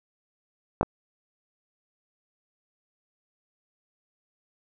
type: clicks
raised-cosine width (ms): 1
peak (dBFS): -6 / -14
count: 2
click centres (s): 0.811 / 0.83
effects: none